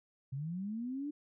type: linear sweep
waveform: sine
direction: up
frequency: 128.1 to 299.6 Hz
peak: -36 dBFS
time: 0.32-1.11 s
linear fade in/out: 10 ms
effects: none